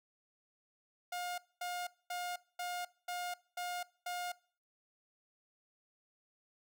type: tone bursts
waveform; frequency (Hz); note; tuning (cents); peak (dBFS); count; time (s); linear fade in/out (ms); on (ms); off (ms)
sawtooth; 712; F5; +33; -34; 7; 1.12-4.32; 5; 260; 230
effects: noise-tail reverb RT60 0.5 s tail -23 dB re dry